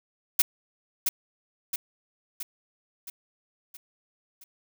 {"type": "noise with echo", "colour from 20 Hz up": "blue", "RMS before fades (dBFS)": -19, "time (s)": [0.39, 0.42], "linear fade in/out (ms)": 5, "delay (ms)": 670, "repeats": 6, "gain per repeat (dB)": -5, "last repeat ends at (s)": 4.44, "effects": []}